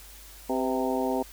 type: harmonic tone with a mistuned harmonic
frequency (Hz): 130.81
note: C3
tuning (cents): 0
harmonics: 2 / 3 / 4 / 5 / 6 / 7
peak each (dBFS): -29 / -31 / -32 / -33 / -34 / -34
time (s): 0.49-1.23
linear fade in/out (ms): 10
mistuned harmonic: 4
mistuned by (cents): -56
effects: added 50 Hz sine -49 dBFS peak until 1.32 s + white hiss -49 dBFS RMS until 1.32 s